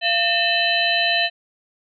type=tone cluster; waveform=sine; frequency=688 / 1810 / 2621 / 3048 / 4012 Hz; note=F5 / A6 / E7 / G7 / B7; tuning=-26 / +48 / -11 / -49 / +26 cents; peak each=-23 dBFS; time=0.01-1.3 s; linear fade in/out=50 ms; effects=none